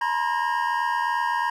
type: tone cluster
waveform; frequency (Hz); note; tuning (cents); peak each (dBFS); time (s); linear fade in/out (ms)
triangle; 890 / 958 / 1041 / 1628 / 1848; A5 / A#5 / C6 / G#6 / A#6; +20 / +47 / -9 / -35 / -16; -31 / -22 / -28 / -29 / -31; 0.01-1.5; 5
effects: none